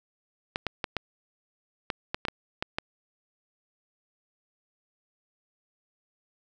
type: clicks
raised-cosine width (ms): 0.3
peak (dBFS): -12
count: 10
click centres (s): 0.559 / 0.667 / 0.842 / 0.967 / 1.902 / 2.145 / 2.252 / 2.284 / 2.625 / 2.785
effects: none